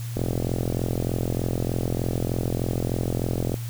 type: click train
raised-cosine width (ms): 2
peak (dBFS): -12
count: 147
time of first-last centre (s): 0.17-3.542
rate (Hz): 43.3
effects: added 117 Hz sine -29 dBFS peak until 3.69 s + white hiss -43 dBFS RMS until 3.69 s